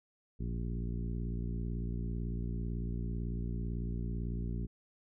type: harmonic tone with a mistuned harmonic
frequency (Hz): 58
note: A#1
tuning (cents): -8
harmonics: 1 / 2 / 3 / 4 / 5 / 6 / 7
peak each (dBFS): -36 / -40 / -41 / -45 / -51 / -51 / -53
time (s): 0.39-4.67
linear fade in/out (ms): 20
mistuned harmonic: 1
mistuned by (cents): -120
effects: none